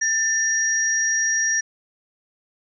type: tone pair together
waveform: sine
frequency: 1786 / 5726 Hz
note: A6 / F8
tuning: +25 / +42 cents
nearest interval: octave + minor sixth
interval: 2017 cents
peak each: -21 dBFS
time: 0.01-1.61 s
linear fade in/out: 10 ms
effects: none